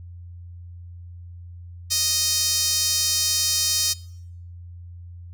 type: tone with high-pass filter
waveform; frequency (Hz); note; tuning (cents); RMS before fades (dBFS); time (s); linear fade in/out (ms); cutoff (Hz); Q
sawtooth; 622.3; D#5; 0; -22; 1.9-3.94; 20; 5300; 2.3
effects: noise-tail reverb RT60 0.7 s tail -22 dB re dry + added 87 Hz sine -37 dBFS peak until 5.33 s